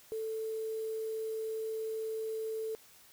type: tone with quantisation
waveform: sine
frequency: 441.7 Hz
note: A4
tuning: 7 cents sharp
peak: -34 dBFS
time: 0.12-2.75 s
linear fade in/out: 0 ms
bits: 9
effects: white hiss -59 dBFS RMS until 3.12 s